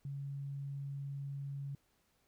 sine tone, 139.6 Hz, C#3, 13 cents sharp, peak -39 dBFS, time 0.05-1.75 s, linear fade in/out 2 ms, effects pink hiss -75 dBFS RMS until 2.27 s

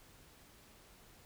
silence, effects pink hiss -61 dBFS RMS until 1.25 s

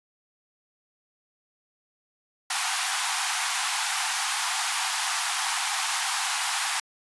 pink high-pass noise, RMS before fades -27 dBFS, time 2.5-6.8 s, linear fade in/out 5 ms, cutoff 740 Hz, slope 96 dB/octave, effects resampled to 24000 Hz

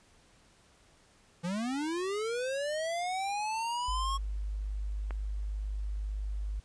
square linear sweep, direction up, 164.81 to 1101 Hz, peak -32 dBFS, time 1.43-4.18 s, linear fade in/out 20 ms
sine tone, 51 Hz, G#1, 31 cents flat, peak -32 dBFS, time 3.88-6.6 s, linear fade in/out 5 ms
click, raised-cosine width 0.5 ms, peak -26 dBFS, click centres 5.108 s
effects pink hiss -63 dBFS RMS until 6.64 s + resampled to 22050 Hz

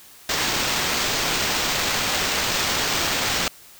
blue noise with sample-and-hold, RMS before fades -23 dBFS, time 0.29-3.48 s, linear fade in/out 2 ms, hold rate 11025 Hz, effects white hiss -47 dBFS RMS until 3.79 s

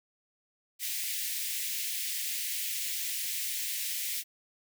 white high-pass noise, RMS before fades -34 dBFS, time 0.79-4.24 s, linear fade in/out 50 ms, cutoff 1900 Hz, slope 48 dB/octave, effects none

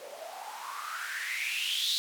blue noise with band-pass filter sweep, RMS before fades -35 dBFS, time 0-1.98 s, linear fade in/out 0 ms, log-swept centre 510 to 4000 Hz, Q 7.6, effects none

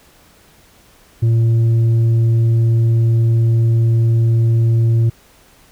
sine tone with tanh clipping, 114.7 Hz, A#2, 28 cents flat, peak -11 dBFS, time 1.22-5.1 s, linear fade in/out 10 ms, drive 4 dB, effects pink hiss -49 dBFS RMS until 5.71 s

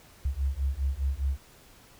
sine beating tone pair, 65.8 / 70.7 Hz, C2 / C#2, +10 / +35 cents, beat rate 4.9 Hz, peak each -29 / -29 dBFS, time 0.25-1.38 s, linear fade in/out 5 ms, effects pink hiss -55 dBFS RMS until 1.99 s

